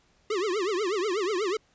square tone with vibrato, 392 Hz, G4, in tune, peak -26 dBFS, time 0.3-1.57 s, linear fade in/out 5 ms, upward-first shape triangle, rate 8.2 Hz, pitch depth 260 cents each way, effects pink hiss -65 dBFS RMS until 1.74 s + resampled to 16000 Hz

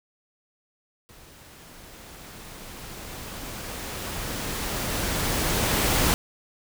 pink noise with level ramp, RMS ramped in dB -50 to -21 dBFS, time 1.09-6.14 s, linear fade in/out 0 ms, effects none

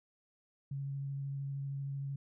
sine tone with vibrato, 138.59 Hz, C#3, in tune, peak -36 dBFS, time 0.71-2.16 s, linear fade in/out 5 ms, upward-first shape sine, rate 13 Hz, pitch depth 11 cents each way, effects none

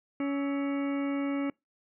harmonic tone with a mistuned harmonic, 280 Hz, C#4, 18 cents sharp, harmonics 1 / 2 / 3 / 4 / 5 / 6 / 7 / 8 / 10, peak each -28 / -38 / -47 / -47 / -44 / -53 / -50 / -44 / -53 dBFS, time 0.2-1.5 s, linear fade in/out 2 ms, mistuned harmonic 5, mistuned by -110 cents, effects noise-tail reverb RT60 0.2 s tail -25 dB re dry

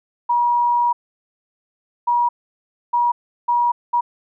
sine tone bursts at uneven times, 959 Hz, A#5, 49 cents sharp, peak -14 dBFS, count 5, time 0.29-0.93 / 2.07-2.29 / 2.93-3.12 / 3.48-3.72 / 3.93-4.01 s, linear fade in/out 10 ms, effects none

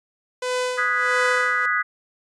sawtooth tone with tremolo, 502 Hz, B4, 28 cents sharp, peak -17 dBFS, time 0.42-1.66 s, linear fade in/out 5 ms, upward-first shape sine, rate 1.5 Hz, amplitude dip 85%
sine chord, G# minor seventh, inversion second, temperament equal with one note detuned, 1244.5 / 1471.5 / 1661.2 / 1975.5 Hz, D#6 / F#6 / G#6 / B6, 0 / -10 / 0 / 0 cents, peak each -24 / -24 / -26 / -24 dBFS, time 0.77-1.83 s, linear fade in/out 20 ms
effects resampled to 22050 Hz

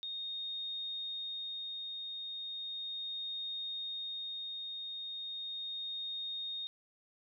sine tone with tremolo, 3700 Hz, A#7, 14 cents flat, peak -37 dBFS, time 0.03-6.67 s, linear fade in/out 0 ms, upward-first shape sine, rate 0.36 Hz, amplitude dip 25%, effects none

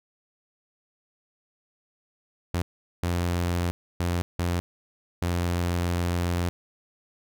sawtooth tone bursts at uneven times, 87.31 Hz, F2, in tune, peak -20 dBFS, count 5, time 2.54-2.62 / 3.03-3.71 / 4-4.22 / 4.39-4.6 / 5.22-6.49 s, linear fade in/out 0 ms, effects none

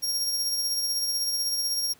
sawtooth tone with tremolo, 5580 Hz, F8, 2 cents flat, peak -21 dBFS, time 0.02-1.94 s, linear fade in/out 20 ms, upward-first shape sine, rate 16 Hz, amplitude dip 35%, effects pink hiss -57 dBFS RMS until 1.99 s + high-pass 100 Hz 12 dB/octave

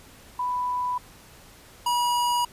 sine / square tone pair in turn, 991 / 966.1 Hz, B5 / B5, +6 / -38 cents, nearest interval unison, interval 44 cents, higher first, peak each -24 / -22 dBFS, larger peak second, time 0.39-0.98 / 1.86-2.45 s, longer neither, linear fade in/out 5 ms, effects pink hiss -50 dBFS RMS until 2.52 s + resampled to 32000 Hz

